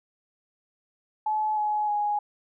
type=tone with pitch steps; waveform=sine; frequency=858 / 844.2 / 830.7 Hz; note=A5 / G#5 / G#5; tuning=-44 / +28 / 0 cents; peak=-23 dBFS; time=1.26-2.19 s; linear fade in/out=5 ms; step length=310 ms; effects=none